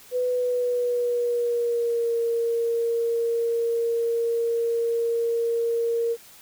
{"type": "tone with pitch glide", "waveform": "sine", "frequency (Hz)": [498.1, 464.7], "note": ["B4", "A#4"], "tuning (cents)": [15, -5], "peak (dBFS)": -21, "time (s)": [0.11, 6.17], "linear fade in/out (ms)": 50, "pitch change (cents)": -120, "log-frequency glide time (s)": [0.27, 2.16], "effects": ["white hiss -49 dBFS RMS until 6.41 s"]}